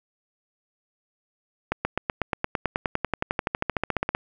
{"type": "accelerating click train", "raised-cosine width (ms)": 0.5, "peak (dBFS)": -8, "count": 28, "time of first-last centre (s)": [1.72, 4.149], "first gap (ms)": 130, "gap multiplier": 0.97, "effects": []}